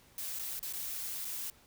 blue noise with dropouts, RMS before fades -39 dBFS, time 0.18-1.5 s, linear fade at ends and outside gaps 1 ms, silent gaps 0.389-0.394 / 0.593-0.628 / 0.726-0.735 / 1.248-1.252 s, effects pink hiss -62 dBFS RMS until 1.66 s

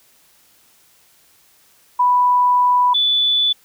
sine tone pair in turn, 987.8 / 3473 Hz, B5 / A7, 0 / -23 cents, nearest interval octave + minor seventh, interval 2177 cents, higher second, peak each -11 / -13 dBFS, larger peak first, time 1.99-2.94 / 2.94-3.53 s, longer first, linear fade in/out 10 ms, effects white hiss -54 dBFS RMS until 3.64 s

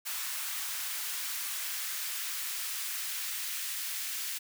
white noise with high-pass filter sweep, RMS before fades -36 dBFS, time 0.05-4.39 s, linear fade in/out 20 ms, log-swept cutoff 1200 to 1900 Hz, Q 0.98, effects none

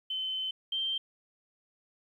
sine tone pair in turn, 3062 / 3143 Hz, G7 / G7, -41 / +4 cents, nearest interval unison, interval 45 cents, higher second, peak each -31 / -29 dBFS, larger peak second, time 0.1-0.51 / 0.72-0.98 s, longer first, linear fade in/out 5 ms, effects 11-bit

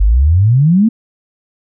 sine exponential sweep, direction up, 46.19 to 235.1 Hz, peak -6 dBFS, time 0-0.89 s, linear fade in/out 10 ms, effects none

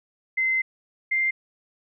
sine tone pair in turn, 2065 / 2096 Hz, C7 / C7, -23 / +2 cents, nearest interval unison, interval 25 cents, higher second, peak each -20 dBFS, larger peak neither, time 0.37-0.62 / 1.11-1.31 s, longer first, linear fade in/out 10 ms, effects none

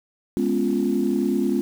sine chord, C# dominant seventh, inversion second, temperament equal, 207.7 / 246.9 / 277.2 / 349.2 Hz, G#3 / B3 / C#4 / E#4, 0 / 0 / 0 / 0 cents, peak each -24 dBFS, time 0.37-1.61 s, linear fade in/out 0 ms, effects tanh soft clip ceiling -10 dBFS + 7-bit

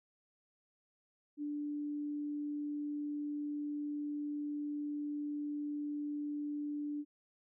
sine tone, 293.7 Hz, D4, in tune, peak -36 dBFS, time 1.37-7.05 s, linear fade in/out 50 ms, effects none

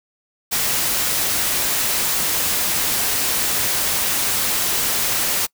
white noise, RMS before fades -20 dBFS, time 0.51-5.47 s, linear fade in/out 20 ms, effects noise-tail reverb RT60 0.1 s tail -25 dB re dry

